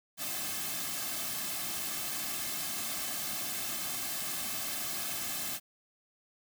white noise with comb filter, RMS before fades -36 dBFS, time 0.17-5.6 s, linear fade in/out 50 ms, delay 2.1 ms, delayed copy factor -0.75, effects none

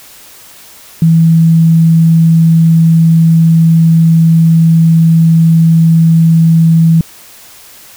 sine tone, 163.8 Hz, E3, 11 cents flat, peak -3 dBFS, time 1.02-7.01 s, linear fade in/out 2 ms, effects white hiss -36 dBFS RMS until 7.96 s

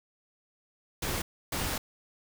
pink noise bursts at uneven times, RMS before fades -32 dBFS, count 2, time 1.02-1.22 / 1.52-1.78 s, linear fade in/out 5 ms, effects none

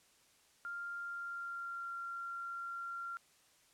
sine tone with pitch glide, 1396 to 1379.2 Hz, F6 to F6, -1 to -22 cents, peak -40 dBFS, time 0.65-3.17 s, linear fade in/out 0 ms, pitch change -21 cents, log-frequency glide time 0.97-1.9 s, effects white hiss -68 dBFS RMS until 3.73 s + low-pass 10000 Hz 12 dB/octave

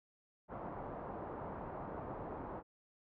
white low-pass noise, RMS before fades -45 dBFS, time 0.48-2.63 s, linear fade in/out 50 ms, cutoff 1000 Hz, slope 24 dB/octave, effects none

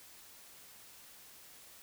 silence, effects white hiss -56 dBFS RMS until 1.82 s

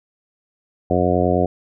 harmonic tone, 89.7 Hz, F2, 47 cents sharp, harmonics 1 / 2 / 3 / 4 / 5 / 6 / 7 / 8, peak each -23 / -23 / -23 / -23 / -23 / -23 / -23 / -23 dBFS, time 0.9-1.46 s, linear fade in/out 5 ms, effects none

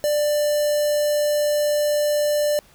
square tone with notch filter, 592 Hz, D5, 14 cents sharp, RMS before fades -20 dBFS, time 0.04-2.59 s, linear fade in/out 0 ms, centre 2200 Hz, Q 0.83, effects pink hiss -53 dBFS RMS until 2.74 s

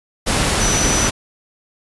sine tone in noise, 5950 Hz, F#8, 9 cents sharp, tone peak -19 dBFS, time 0.6-1.09 s, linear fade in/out 20 ms, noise pink, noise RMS -17 dBFS, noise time 0.26-1.11 s, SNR -5 dB, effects resampled to 24000 Hz

